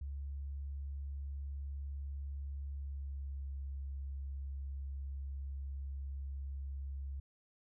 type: tone with pitch glide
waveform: sine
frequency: 69.8 to 68.56 Hz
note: C#2 to C#2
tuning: +13 to -18 cents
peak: -39 dBFS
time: 0.01-7.2 s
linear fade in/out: 5 ms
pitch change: -31 cents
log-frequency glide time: 2.71-3.49 s
effects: none